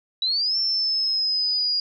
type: linear two-way sweep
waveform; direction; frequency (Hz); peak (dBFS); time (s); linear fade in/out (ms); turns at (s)
sine; up then down; 3878 to 5390 to 4843; -20; 0.22-1.8; 2; 0.57
effects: none

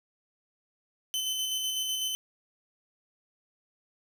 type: tone with tremolo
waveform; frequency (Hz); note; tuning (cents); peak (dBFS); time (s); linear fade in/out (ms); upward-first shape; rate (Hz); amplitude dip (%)
sawtooth; 3050; G7; -48; -25; 1.14-2.15; 0; square; 8; 25
effects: none

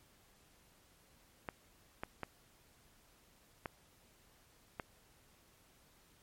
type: clicks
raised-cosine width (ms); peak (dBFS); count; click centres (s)
0.5; -24; 5; 1.488 / 2.035 / 2.233 / 3.658 / 4.798
effects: pink hiss -67 dBFS RMS until 6.22 s + MP3 64 kbps

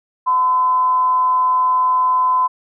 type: tone with amplitude modulation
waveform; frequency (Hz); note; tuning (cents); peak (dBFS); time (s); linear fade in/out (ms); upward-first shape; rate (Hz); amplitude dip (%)
sine; 1017; C6; -50; -11; 0.26-2.48; 20; sine; 295; 25
effects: none

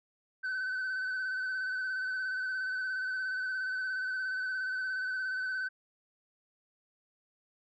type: tone with vibrato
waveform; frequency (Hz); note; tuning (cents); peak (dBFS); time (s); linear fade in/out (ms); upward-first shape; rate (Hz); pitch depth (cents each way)
sine; 1520; F#6; +46; -29; 0.43-5.69; 20; square; 17; 23
effects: tanh soft clip ceiling -31 dBFS

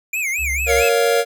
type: tone with vibrato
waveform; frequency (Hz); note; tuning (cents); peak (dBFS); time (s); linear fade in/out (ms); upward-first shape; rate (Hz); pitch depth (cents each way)
square; 2334; D7; -11; -20; 0.13-0.89; 5; sine; 4.5; 200
type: tone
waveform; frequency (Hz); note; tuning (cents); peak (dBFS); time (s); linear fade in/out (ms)
sine; 67.9; C#2; -35; -24; 0.38-0.85; 50
type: chord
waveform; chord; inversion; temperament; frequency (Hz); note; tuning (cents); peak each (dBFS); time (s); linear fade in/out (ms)
square; Bb minor; none; just; 466.2 / 559.4 / 699.2; Bb4 / Db5 / F5; 0 / +16 / +2; -17 / -20 / -22; 0.66-1.25; 50
effects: none

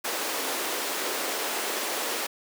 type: high-pass noise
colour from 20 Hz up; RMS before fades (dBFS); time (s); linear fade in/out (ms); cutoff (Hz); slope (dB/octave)
pink; -30; 0.04-2.27; 10; 330; 24
effects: none

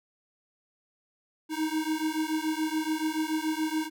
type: beating tone pair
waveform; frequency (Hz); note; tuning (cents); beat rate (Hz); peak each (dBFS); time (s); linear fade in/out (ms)
square; 310.3 / 317.3; D#4 / D#4; -5 / +34; 7; -31; 1.49-3.9; 50
effects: none

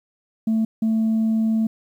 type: tone pair in turn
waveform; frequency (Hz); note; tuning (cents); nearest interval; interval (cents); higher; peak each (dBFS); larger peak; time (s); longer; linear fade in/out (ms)
sine; 221.9 / 221.9; A3 / A3; +15 / +15; unison; 0; neither; -15 / -15; neither; 0.47-0.65 / 0.82-1.67; second; 5
effects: tanh soft clip ceiling -15 dBFS + 9-bit

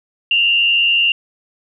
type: tone with frequency modulation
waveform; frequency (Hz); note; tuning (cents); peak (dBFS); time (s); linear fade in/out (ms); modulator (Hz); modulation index
sine; 2794; F7; 0; -11; 0.31-1.12; 2; 88.9; 0.82
effects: none

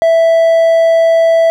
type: tone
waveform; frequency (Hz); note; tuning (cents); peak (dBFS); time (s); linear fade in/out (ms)
triangle; 659.3; E5; 0; -4; 0.02-1.5; 0
effects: none

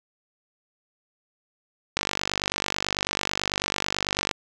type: click train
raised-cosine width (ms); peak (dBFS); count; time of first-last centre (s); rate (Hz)
0.2; -6; 116; 1.97-4.312; 49.1
effects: none

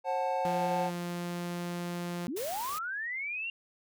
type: chord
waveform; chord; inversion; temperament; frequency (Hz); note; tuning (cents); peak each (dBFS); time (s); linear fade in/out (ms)
triangle; F# diminished; second; equal with one note detuned; 535.8 / 740 / 880; C5 / F#5 / A5; +41 / 0 / 0; -31; 0.04-0.91; 50
type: tone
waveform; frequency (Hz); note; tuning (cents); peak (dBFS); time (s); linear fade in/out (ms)
sawtooth; 174.61; F3; 0; -30; 0.45-2.27; 0
type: linear sweep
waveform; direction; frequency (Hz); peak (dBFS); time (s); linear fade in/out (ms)
sine; up; 215.6 to 2798; -33; 2.28-3.5; 2
type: noise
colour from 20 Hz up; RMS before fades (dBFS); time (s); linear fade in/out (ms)
white; -41; 2.36-2.79; 10
effects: none

